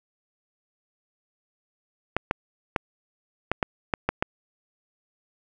clicks, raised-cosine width 0.5 ms, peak -7 dBFS, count 8, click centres 2.166 / 2.311 / 2.762 / 3.516 / 3.628 / 3.938 / 4.09 / 4.225 s, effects none

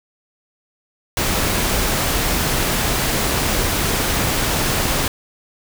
pink noise, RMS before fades -19 dBFS, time 1.17-5.08 s, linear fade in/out 2 ms, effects none

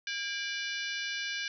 harmonic tone with a mistuned harmonic, 587.3 Hz, D5, in tune, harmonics 3 / 4 / 5 / 6 / 7 / 8 / 9 / 10, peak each -37 / -39 / -41 / -43 / -44 / -45 / -46 / -47 dBFS, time 0.07-1.48 s, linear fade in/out 2 ms, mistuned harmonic 3, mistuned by -150 cents, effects none

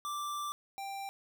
square tone pair in turn, 1174.7 / 787.6 Hz, D6 / G5, 0 / +8 cents, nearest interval perfect fifth, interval 692 cents, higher first, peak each -36 / -39 dBFS, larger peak first, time 0.05-0.52 / 0.78-1.09 s, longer first, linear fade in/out 0 ms, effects none

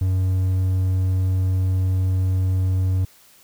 triangle tone, 93.2 Hz, F#2, 13 cents sharp, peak -15 dBFS, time 0.01-3.05 s, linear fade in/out 5 ms, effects white hiss -52 dBFS RMS until 3.43 s

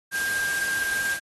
sine tone in noise, 1600 Hz, G6, 35 cents sharp, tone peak -24 dBFS, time 0.11-1.2 s, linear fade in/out 50 ms, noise white, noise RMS -32 dBFS, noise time 0.11-1.2 s, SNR +5 dB, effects AAC 32 kbps

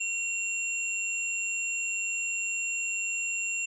sine tone pair together, 2738 / 7301 Hz, F7 / A#8, -35 / -37 cents, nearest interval octave + perfect fourth, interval 1698 cents, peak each -30 / -33 dBFS, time 0-3.66 s, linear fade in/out 10 ms, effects none

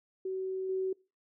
sine tone with level steps, 377.8 Hz, F#4, 36 cents sharp, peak -32 / -29 dBFS, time 0.25-0.93 s, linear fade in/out 5 ms, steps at 0.69 s, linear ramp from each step 5 ms, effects noise-tail reverb RT60 0.3 s tail -24 dB re dry

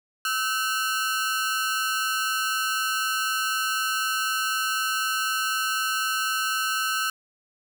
sawtooth ring-modulated tone, 1416 Hz, F6, 23 cents sharp, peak -17 dBFS, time 0.25-7.1 s, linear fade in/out 2 ms, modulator 112 Hz, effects none

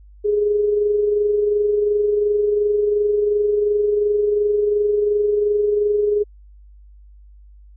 sine tone with amplitude modulation, 415.3 Hz, G#4, in tune, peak -13 dBFS, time 0.24-6.24 s, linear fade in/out 20 ms, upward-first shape sine, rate 22.8 Hz, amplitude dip 40%, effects added 50 Hz sine -42 dBFS peak until 7.76 s

